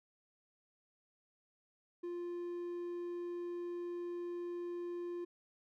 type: tone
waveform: triangle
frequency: 349.2 Hz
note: F4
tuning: in tune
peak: -37 dBFS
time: 2.03-5.25 s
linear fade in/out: 10 ms
effects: none